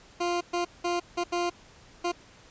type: tone bursts at uneven times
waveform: 20% pulse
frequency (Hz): 349.2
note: F4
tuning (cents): 0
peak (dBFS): -21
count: 6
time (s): 0.2-0.41 / 0.53-0.65 / 0.84-1 / 1.17-1.24 / 1.32-1.5 / 2.04-2.12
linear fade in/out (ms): 10
effects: pink hiss -54 dBFS RMS until 2.5 s + resampled to 16000 Hz